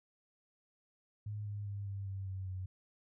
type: tone with pitch steps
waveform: sine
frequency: 104.8 / 102.76 / 100.76 / 98.8 / 96.88 / 95 / 93.15 Hz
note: G#2 / G#2 / G2 / G2 / G2 / F#2 / F#2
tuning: +16 / -18 / +48 / +14 / -20 / +46 / +12 cents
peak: -38 dBFS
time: 1.26-2.66 s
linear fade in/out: 5 ms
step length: 200 ms
effects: none